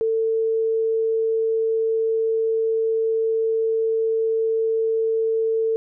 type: tone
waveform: sine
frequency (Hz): 447.4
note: A4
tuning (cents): +29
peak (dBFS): -18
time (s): 0.01-5.76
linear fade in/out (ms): 0
effects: none